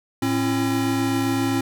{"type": "tone cluster", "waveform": "square", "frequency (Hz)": [110.2, 270.2, 338], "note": ["A2", "C#4", "E4"], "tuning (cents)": [3, -44, 43], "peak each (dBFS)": [-28, -22, -28], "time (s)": [0.22, 1.61], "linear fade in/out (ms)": 5, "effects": []}